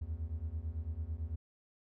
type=beating tone pair; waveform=triangle; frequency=74.8 / 83.8 Hz; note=D2 / E2; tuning=+32 / +29 cents; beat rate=9 Hz; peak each=-38 / -37 dBFS; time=0.01-1.36 s; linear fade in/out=10 ms; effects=none